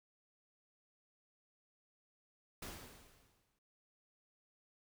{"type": "noise with exponential decay", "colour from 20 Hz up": "pink", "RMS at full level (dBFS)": -45, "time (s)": [2.62, 3.59], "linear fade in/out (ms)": 5, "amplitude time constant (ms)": 210, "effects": []}